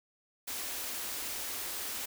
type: band-stop noise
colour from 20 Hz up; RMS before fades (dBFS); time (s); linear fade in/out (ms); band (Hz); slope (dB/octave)
white; -38; 0.47-2.06; 10; 100 to 210; 96
effects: none